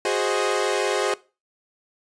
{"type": "chord", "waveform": "sawtooth", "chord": "Ab dominant seventh", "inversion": "third", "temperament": "equal", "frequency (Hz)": [370, 415.3, 523.3, 622.3], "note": ["Gb4", "Ab4", "C5", "Eb5"], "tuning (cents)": [0, 0, 0, 0], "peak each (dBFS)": [-22, -21, -23, -25], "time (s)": [0.05, 1.14], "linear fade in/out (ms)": 2, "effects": ["noise-tail reverb RT60 0.3 s tail -20 dB re dry", "resampled to 22050 Hz"]}